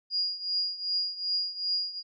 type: tone with tremolo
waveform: sine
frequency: 4856 Hz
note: D#8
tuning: 43 cents flat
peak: -24 dBFS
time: 0.1-2.03 s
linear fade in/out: 50 ms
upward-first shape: triangle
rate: 2.6 Hz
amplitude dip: 85%
effects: none